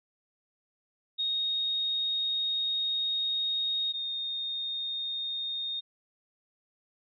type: tone pair in turn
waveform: sine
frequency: 3729 / 3684 Hz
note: A#7 / A#7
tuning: 0 / -21 cents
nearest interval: unison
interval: 21 cents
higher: first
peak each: -27 / -31 dBFS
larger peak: first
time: 1.18-3.93 / 3.93-5.81 s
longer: first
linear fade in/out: 20 ms
effects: none